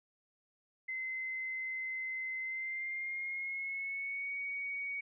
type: tone with pitch glide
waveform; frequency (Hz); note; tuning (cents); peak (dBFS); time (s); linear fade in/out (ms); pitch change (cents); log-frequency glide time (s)
sine; 2058 to 2244; C7 to C#7; -29 to +21; -36; 0.88-5.01; 10; +150; 2.4-4.34
effects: none